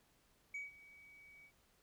sine tone with ADSR envelope, 2267 Hz, C#7, 38 cents sharp, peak -38 dBFS, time 0.54-1.52 s, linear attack 7 ms, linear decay 160 ms, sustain -20 dB, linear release 72 ms, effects tanh soft clip ceiling -40 dBFS + pink hiss -73 dBFS RMS until 1.82 s

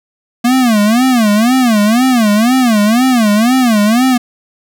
square tone with vibrato, 231.7 Hz, A#3, 10 cents flat, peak -8 dBFS, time 0.44-4.18 s, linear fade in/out 10 ms, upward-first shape sine, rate 2 Hz, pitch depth 210 cents each way, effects none

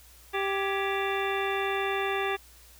harmonic tone with a mistuned harmonic, 392 Hz, G4, in tune, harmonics 1 / 2 / 3 / 4 / 5 / 6 / 7 / 9, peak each -30 / -33 / -35 / -36 / -37 / -38 / -38 / -40 dBFS, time 0.33-2.37 s, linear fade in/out 20 ms, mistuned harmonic 4, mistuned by +110 cents, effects added 60 Hz sine -55 dBFS peak until 2.79 s + white hiss -55 dBFS RMS until 2.79 s

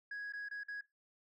sine tone with dropouts, 1661.2 Hz, G#6, in tune, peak -38 dBFS, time 0.11-0.81 s, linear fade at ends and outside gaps 5 ms, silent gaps 0.324-0.334 / 0.487-0.511 / 0.635-0.683 s, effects noise-tail reverb RT60 0.2 s tail -18 dB re dry + tanh soft clip ceiling -39 dBFS

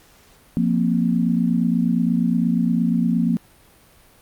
sine chord, F suspended fourth, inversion none, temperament equal with one note detuned, 175.73 / 233.1 / 261.6 Hz, F3 / Bb3 / C4, +11 / 0 / 0 cents, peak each -20 / -19 / -25 dBFS, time 0.57-3.37 s, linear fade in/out 0 ms, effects pink hiss -52 dBFS RMS until 4.21 s + Opus 48 kbps

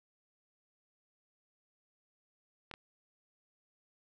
clicks, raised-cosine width 0.3 ms, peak -28 dBFS, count 2, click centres 2.713 / 2.739 s, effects none

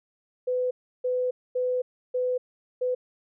sine tone bursts at uneven times, 502 Hz, B4, 28 cents sharp, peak -23 dBFS, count 5, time 0.47-0.71 / 1.04-1.31 / 1.55-1.82 / 2.14-2.38 / 2.81-2.95 s, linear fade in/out 10 ms, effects none

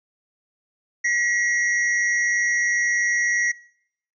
square tone pair together, 1917 / 2118 Hz, A#6 / C7, +48 / +21 cents, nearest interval major second, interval 173 cents, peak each -20 / -28 dBFS, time 1.04-3.52 s, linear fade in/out 10 ms, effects noise-tail reverb RT60 0.7 s tail -24 dB re dry + resampled to 16000 Hz

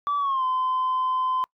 sine tone with pitch glide, 1153 to 1027.2 Hz, D6 to C6, -32 to -32 cents, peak -20 dBFS, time 0.07-1.44 s, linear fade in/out 0 ms, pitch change -200 cents, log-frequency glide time 0.18-0.44 s, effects noise-tail reverb RT60 0.1 s tail -26 dB re dry + tanh soft clip ceiling -19 dBFS

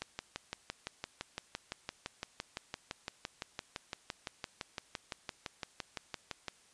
click train, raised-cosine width 0.2 ms, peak -20 dBFS, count 39, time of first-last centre 0.02-6.483 s, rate 5.88 Hz, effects white hiss -64 dBFS RMS until 6.73 s + resampled to 22050 Hz

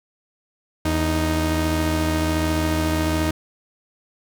sawtooth tone pair together, 81.31 / 311.1 Hz, E2 / D#4, -23 / 0 cents, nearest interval octave + major seventh, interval 2323 cents, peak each -18 dBFS, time 0.85-3.31 s, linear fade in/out 5 ms, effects none

